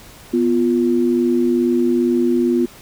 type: tone pair together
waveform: sine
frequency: 246.9 / 349.2 Hz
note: B3 / F4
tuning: 0 / 0 cents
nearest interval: tritone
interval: 600 cents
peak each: -16 dBFS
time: 0.33-2.66 s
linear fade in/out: 10 ms
effects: pink hiss -42 dBFS RMS until 2.81 s